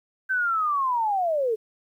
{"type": "linear sweep", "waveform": "sine", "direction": "down", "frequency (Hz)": [1556, 420], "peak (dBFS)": -21, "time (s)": [0.29, 1.56], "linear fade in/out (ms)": 20, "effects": ["10-bit"]}